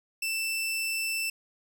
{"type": "tone", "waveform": "sawtooth", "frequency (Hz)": 2663, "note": "E7", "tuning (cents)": 17, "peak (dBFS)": -25, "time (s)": [0.22, 1.3], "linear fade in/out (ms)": 5, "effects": []}